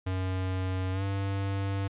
square tone with pitch glide, 93.3 to 98.17 Hz, F#2 to G2, +15 to +3 cents, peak -29 dBFS, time 0.06-1.88 s, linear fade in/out 10 ms, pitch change +88 cents, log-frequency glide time 0.92-1.03 s, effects resampled to 8000 Hz

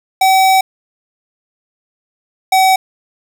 square tone pair in turn, 763 / 758.7 Hz, G5 / F#5, -47 / +43 cents, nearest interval unison, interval 10 cents, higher first, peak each -8 dBFS, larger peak neither, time 0.21-0.61 / 2.52-2.76 s, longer first, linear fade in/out 5 ms, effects none

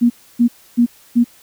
sine tone bursts, 238.5 Hz, A#3, 40 cents sharp, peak -8 dBFS, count 4, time 0.01-1.244 s, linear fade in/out 20 ms, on 91 ms, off 290 ms, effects white hiss -48 dBFS RMS until 1.42 s

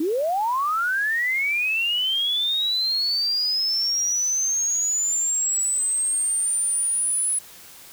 sine linear sweep, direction up, 288.8 to 10230 Hz, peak -20 dBFS, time 0-7.39 s, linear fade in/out 5 ms, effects white hiss -45 dBFS RMS until 7.92 s

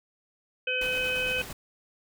harmonic tone, 507 Hz, B4, 45 cents sharp, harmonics 1 / 3 / 5 / 6, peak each -33 / -34 / -28 / -34 dBFS, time 0.67-1.42 s, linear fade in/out 5 ms
pink noise with tremolo, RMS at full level -39 dBFS, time 0.81-1.53 s, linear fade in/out 5 ms, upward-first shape square, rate 8.7 Hz, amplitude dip 25%
effects none

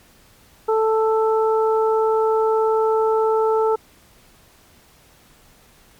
harmonic tone, 440.8 Hz, A4, 3 cents sharp, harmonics 1 / 2 / 3, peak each -16 / -22 / -26 dBFS, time 0.68-3.76 s, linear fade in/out 10 ms, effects pink hiss -52 dBFS RMS until 5.99 s + MP3 96 kbps

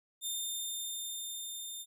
15% pulse tone with level ramp, 3616 Hz, A7, 47 cents sharp, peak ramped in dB -27 to -34 dBFS, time 0.21-1.86 s, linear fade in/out 50 ms, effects none

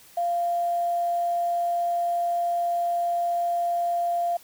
sine tone with quantisation, 693 Hz, F5, 14 cents flat, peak -22 dBFS, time 0.17-4.37 s, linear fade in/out 5 ms, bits 8, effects white hiss -52 dBFS RMS until 4.43 s

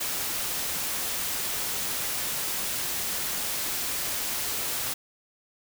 white noise, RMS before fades -30 dBFS, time 0-4.94 s, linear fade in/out 10 ms, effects none

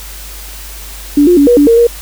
sine tone with pitch steps, 289.8 / 353.7 / 284.6 / 482.3 / 289.2 / 461.7 / 471.6 Hz, D4 / F4 / C#4 / B4 / D4 / A#4 / A#4, -23 / +22 / +46 / -41 / -27 / -17 / +20 cents, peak -3 dBFS, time 1.17-1.87 s, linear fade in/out 5 ms, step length 100 ms, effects added 50 Hz sine -28 dBFS peak until 2.01 s + white hiss -30 dBFS RMS until 2.01 s

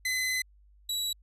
sawtooth tone pair in turn, 2029 / 3908 Hz, B6 / B7, +46 / -19 cents, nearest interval major seventh, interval 1135 cents, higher second, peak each -24 / -26 dBFS, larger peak first, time 0.05-0.42 / 0.89-1.13 s, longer first, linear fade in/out 5 ms, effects added 50 Hz sine -56 dBFS peak until 1.22 s + resampled to 32000 Hz

